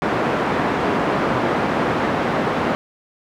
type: band-pass noise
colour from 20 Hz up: pink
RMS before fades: -20 dBFS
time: 0.02-2.75 s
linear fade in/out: 0 ms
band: 200 to 1500 Hz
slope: 12 dB/octave
effects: none